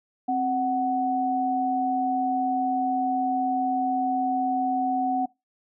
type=tone pair together; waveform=sine; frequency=263 / 744 Hz; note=C4 / F#5; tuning=+9 / +9 cents; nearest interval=octave + tritone; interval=1800 cents; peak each=-27 / -23 dBFS; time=0.28-5.26 s; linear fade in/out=10 ms; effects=noise-tail reverb RT60 0.2 s tail -21 dB re dry